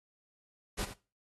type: noise with echo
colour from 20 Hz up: pink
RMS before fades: -36 dBFS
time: 0.77-0.86 s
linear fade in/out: 20 ms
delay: 81 ms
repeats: 1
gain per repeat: -11 dB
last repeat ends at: 0.941 s
effects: noise-tail reverb RT60 0.3 s tail -18 dB re dry + AAC 32 kbps